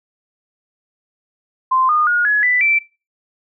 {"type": "tone with pitch steps", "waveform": "sine", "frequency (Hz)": [1040, 1222.6, 1437.2, 1689.5, 1986.1, 2335], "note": ["C6", "D#6", "F6", "G#6", "B6", "D7"], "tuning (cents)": [-11, -31, 49, 29, 9, -11], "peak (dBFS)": -12, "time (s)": [1.71, 2.79], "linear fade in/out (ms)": 10, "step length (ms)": 180, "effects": ["noise-tail reverb RT60 0.3 s tail -21 dB re dry"]}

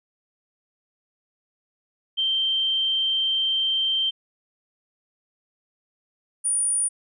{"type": "tone pair in turn", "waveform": "sine", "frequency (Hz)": [3136, 9476], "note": ["G7", "D9"], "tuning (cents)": [0, 14], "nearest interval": "octave + perfect fifth", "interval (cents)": 1914, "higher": "second", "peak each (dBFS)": -20, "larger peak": "neither", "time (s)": [[2.17, 4.11], [6.44, 6.89]], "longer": "first", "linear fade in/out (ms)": 20, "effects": []}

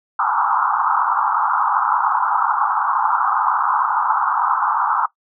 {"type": "band-pass noise", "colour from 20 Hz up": "pink", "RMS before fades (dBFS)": -18, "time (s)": [0.19, 5.06], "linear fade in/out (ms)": 5, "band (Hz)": [810, 1400], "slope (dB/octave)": 96, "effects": ["noise-tail reverb RT60 0.1 s tail -18 dB re dry"]}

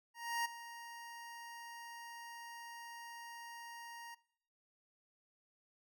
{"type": "tone with ADSR envelope", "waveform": "25% pulse", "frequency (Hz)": 936, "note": "A#5", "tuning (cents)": 7, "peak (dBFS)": -30, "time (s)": [0.14, 4.15], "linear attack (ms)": 310, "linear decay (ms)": 14, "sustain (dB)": -15, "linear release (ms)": 12, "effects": ["noise-tail reverb RT60 0.7 s tail -21 dB re dry"]}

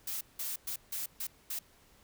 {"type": "noise bursts at uneven times", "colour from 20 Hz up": "blue", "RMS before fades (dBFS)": -37, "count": 6, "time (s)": [[0.07, 0.21], [0.39, 0.56], [0.67, 0.76], [0.92, 1.06], [1.2, 1.27], [1.5, 1.59]], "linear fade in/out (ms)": 5, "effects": ["pink hiss -63 dBFS RMS until 2.03 s"]}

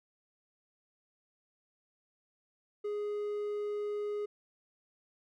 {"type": "tone", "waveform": "triangle", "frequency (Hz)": 415.3, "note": "G#4", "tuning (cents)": 0, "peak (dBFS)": -31, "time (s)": [2.84, 4.26], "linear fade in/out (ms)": 10, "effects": []}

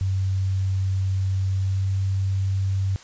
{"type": "tone with pitch glide", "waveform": "sine", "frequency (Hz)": [95.5, 96.44], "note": ["G2", "G2"], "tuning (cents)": [-45, -28], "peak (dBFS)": -20, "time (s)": [0.01, 2.96], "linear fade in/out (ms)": 0, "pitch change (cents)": 17, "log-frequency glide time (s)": [1.47, 1.94], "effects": ["white hiss -46 dBFS RMS until 3.03 s", "resampled to 16000 Hz"]}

